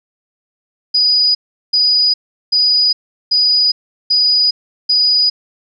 sine tone bursts, 4937 Hz, D#8, 14 cents flat, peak -9 dBFS, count 6, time 0.94-5.3 s, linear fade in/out 10 ms, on 410 ms, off 380 ms, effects none

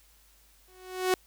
sawtooth tone with exponential growth, 370 Hz, F#4, in tune, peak -17 dBFS, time 0.68-1.14 s, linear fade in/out 1 ms, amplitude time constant 100 ms, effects added 50 Hz sine -62 dBFS peak until 1.26 s + white hiss -62 dBFS RMS until 1.26 s

